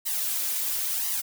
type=noise with flanger; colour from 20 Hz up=blue; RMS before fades=-28 dBFS; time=0.05-1.22 s; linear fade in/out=20 ms; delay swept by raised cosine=1 to 4 ms; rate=0.97 Hz; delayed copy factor=+0.8; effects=none